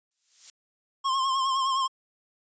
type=noise with exponential growth; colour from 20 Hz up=violet; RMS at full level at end=-34 dBFS; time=0.11-0.5 s; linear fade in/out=1 ms; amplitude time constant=84 ms
type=tone with vibrato; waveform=square; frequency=1066 Hz; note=C6; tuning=32 cents sharp; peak=-24 dBFS; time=1.04-1.88 s; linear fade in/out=20 ms; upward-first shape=triangle; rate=9.7 Hz; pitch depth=61 cents each way
effects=resampled to 16000 Hz